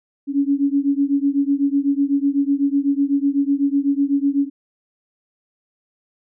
sine beating tone pair, 277.1 / 285.1 Hz, C#4 / C#4, -1 / +49 cents, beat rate 8 Hz, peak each -18 / -19 dBFS, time 0.27-4.5 s, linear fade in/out 50 ms, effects none

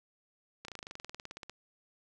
slowing click train, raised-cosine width 0.2 ms, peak -26 dBFS, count 19, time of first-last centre 0.65-1.496 s, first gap 33 ms, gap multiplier 1.04, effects none

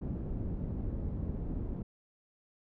pink low-pass noise, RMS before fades -36 dBFS, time 0.01-1.83 s, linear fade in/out 10 ms, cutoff 270 Hz, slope 12 dB/octave, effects none

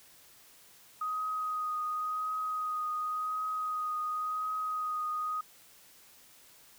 sine tone with vibrato, 1250 Hz, D#6, 8 cents sharp, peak -31 dBFS, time 1.01-5.41 s, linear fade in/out 5 ms, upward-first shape triangle, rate 0.92 Hz, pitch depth 19 cents each way, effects white hiss -58 dBFS RMS until 6.78 s

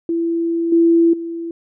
sine tone with level steps, 334.7 Hz, E4, 26 cents sharp, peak -16 / -9 / -23 dBFS, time 0.09-1.51 s, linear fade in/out 2 ms, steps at 0.72 / 1.13 s, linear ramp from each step 5 ms, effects none

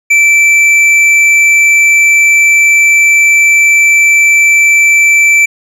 sine tone with hard clipping, 2329 Hz, D7, 15 cents flat, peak -5 dBFS, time 0.1-5.46 s, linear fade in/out 10 ms, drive 6 dB, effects none

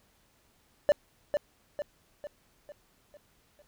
triangle tone with echo, 587.3 Hz, D5, in tune, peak -16 dBFS, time 0.89-0.92 s, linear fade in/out 0 ms, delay 450 ms, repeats 6, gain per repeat -6 dB, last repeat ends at 3.62 s, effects pink hiss -67 dBFS RMS until 3.67 s

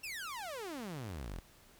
sawtooth exponential sweep, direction down, 2780 to 37.39 Hz, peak -37 dBFS, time 0.03-1.4 s, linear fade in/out 10 ms, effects pink hiss -62 dBFS RMS until 1.79 s

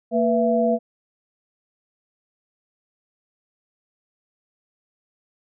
sine tone cluster, 230.2 / 489.4 / 669 Hz, A#3 / B4 / E5, -22 / -16 / +25 cents, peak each -21 / -22 / -20 dBFS, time 0.11-0.79 s, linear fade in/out 50 ms, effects none

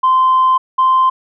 sine tone pair in turn, 1037 / 1041.1 Hz, C6 / C6, -16 / -9 cents, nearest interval unison, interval 7 cents, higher second, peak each -7 dBFS, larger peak neither, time 0.03-0.58 / 0.78-1.1 s, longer first, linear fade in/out 10 ms, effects tanh soft clip ceiling -5 dBFS

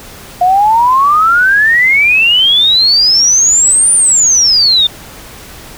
sine exponential two-way sweep, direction up then down, 705 to 9397 to 3559 Hz, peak -5 dBFS, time 0.41-4.87 s, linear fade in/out 5 ms, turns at 3.93 s, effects pink hiss -32 dBFS RMS until 5.77 s

